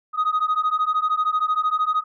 sine beating tone pair, 1244.5 / 1257.5 Hz, D#6 / D#6, 0 / +18 cents, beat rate 13 Hz, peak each -20 dBFS, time 0.13-2.04 s, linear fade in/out 50 ms, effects tanh soft clip ceiling -15 dBFS

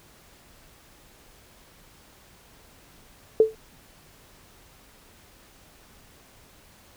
sine tone with exponential decay, 440 Hz, A4, in tune, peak -9 dBFS, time 3.4-3.55 s, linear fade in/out 2 ms, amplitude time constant 32 ms, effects pink hiss -54 dBFS RMS until 6.96 s

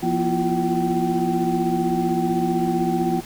sine tone cluster, 172.4 / 240.8 / 335.2 / 350.9 / 765 Hz, F3 / B3 / E4 / F4 / G5, -22 / -44 / +29 / +8 / -42 cents, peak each -25 dBFS, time 0.02-3.21 s, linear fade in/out 20 ms, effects pink hiss -40 dBFS RMS until 3.25 s

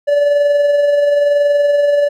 triangle tone with amplitude modulation, 578 Hz, D5, 28 cents flat, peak -6 dBFS, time 0.07-2.09 s, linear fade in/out 20 ms, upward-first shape sine, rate 21 Hz, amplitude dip 35%, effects none

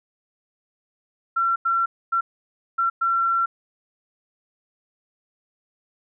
sine tone bursts at uneven times, 1358 Hz, F6, 49 cents flat, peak -18 dBFS, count 5, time 1.36-1.56 / 1.65-1.86 / 2.12-2.21 / 2.78-2.9 / 3.01-3.46 s, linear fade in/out 10 ms, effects none

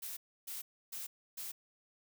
blue noise bursts, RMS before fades -43 dBFS, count 4, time 0.02-1.52 s, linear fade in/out 10 ms, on 150 ms, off 300 ms, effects none

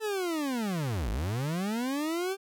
40% pulse linear two-way sweep, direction down then up, 445.2 to 47.49 to 396.6 Hz, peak -28 dBFS, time 0-2.37 s, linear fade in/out 50 ms, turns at 1.1 s, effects none

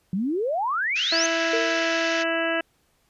sine exponential sweep, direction up, 174.61 to 6470 Hz, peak -22 dBFS, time 0.13-1.26 s, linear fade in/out 2 ms
pink band-pass noise, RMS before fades -32 dBFS, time 0.95-2.24 s, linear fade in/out 20 ms, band 1400 to 6400 Hz, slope 96 dB/octave
harmonic tone, 330 Hz, E4, 2 cents sharp, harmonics 1 / 2 / 3 / 4 / 5 / 6 / 7 / 8 / 9, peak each -29 / -26 / -38 / -33 / -28 / -34 / -41 / -32 / -35 dBFS, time 1.12-2.61 s, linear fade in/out 5 ms
sine tone with exponential decay, 457.6 Hz, A#4, 32 cents flat, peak -21 dBFS, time 1.53-2.04 s, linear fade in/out 5 ms, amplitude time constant 110 ms
effects pink hiss -66 dBFS RMS until 3.09 s + resampled to 32000 Hz

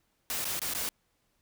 white noise with dropouts, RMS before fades -33 dBFS, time 0.3-0.89 s, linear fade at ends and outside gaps 0 ms, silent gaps 0.444-0.453 / 0.593-0.617 / 0.736-0.749 s, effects pink hiss -74 dBFS RMS until 1.41 s

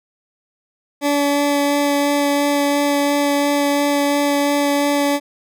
20% pulse tone with vibrato, 286.6 Hz, D4, 42 cents flat, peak -10 dBFS, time 1.01-5.2 s, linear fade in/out 50 ms, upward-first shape sine, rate 2.9 Hz, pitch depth 9 cents each way, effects none

